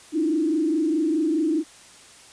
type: tone with frequency modulation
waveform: sine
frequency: 316 Hz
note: D#4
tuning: 27 cents sharp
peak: -19 dBFS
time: 0.12-1.64 s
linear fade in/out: 50 ms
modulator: 24.8 Hz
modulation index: 0.99
effects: white hiss -48 dBFS RMS until 2.32 s + resampled to 22050 Hz